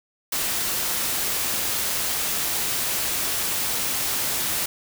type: noise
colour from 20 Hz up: white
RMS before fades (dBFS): -25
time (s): 0.32-4.66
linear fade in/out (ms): 5
effects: none